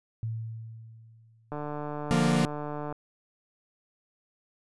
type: tone with exponential decay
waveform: sine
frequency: 112.6 Hz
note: A2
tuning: 40 cents sharp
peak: -28 dBFS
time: 0.23-1.8 s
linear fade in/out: 0 ms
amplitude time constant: 340 ms
type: click train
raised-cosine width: 1 ms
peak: -22 dBFS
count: 209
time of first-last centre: 1.52-2.925 s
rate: 148 Hz
type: chord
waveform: 45% pulse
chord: Bb major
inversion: first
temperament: equal with one note detuned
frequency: 147.85 / 174.61 / 233.1 Hz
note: D3 / F3 / Bb3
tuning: +12 / 0 / 0 cents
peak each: -26 dBFS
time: 2.11-2.45 s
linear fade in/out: 0 ms
effects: resampled to 24000 Hz